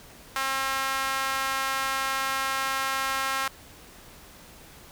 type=tone with high-pass filter; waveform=sawtooth; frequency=268.1 Hz; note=C4; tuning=42 cents sharp; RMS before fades=-28 dBFS; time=0.36-3.48 s; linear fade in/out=2 ms; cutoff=1200 Hz; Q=1.8; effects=pink hiss -49 dBFS RMS until 4.91 s